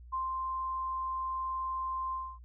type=tone with ADSR envelope; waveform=sine; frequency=1046.5 Hz; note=C6; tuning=in tune; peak=-30 dBFS; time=0.12-2.39 s; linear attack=19 ms; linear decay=160 ms; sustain=-2 dB; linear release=260 ms; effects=added 60 Hz sine -48 dBFS peak until 2.44 s